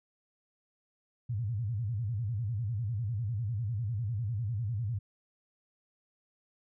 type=tone with vibrato; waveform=sine; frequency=110 Hz; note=A2; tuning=in tune; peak=-30 dBFS; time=1.29-4.99 s; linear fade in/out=10 ms; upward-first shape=square; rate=10 Hz; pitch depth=170 cents each way; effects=none